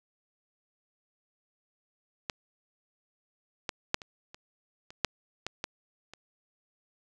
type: clicks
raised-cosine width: 0.2 ms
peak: -14 / -14 / -7 / -26 / -28 / -29 / -7 / -16 / -15 / -28 dBFS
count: 10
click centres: 2.298 / 3.692 / 3.944 / 4.018 / 4.345 / 4.905 / 5.047 / 5.466 / 5.641 / 6.136 s
effects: none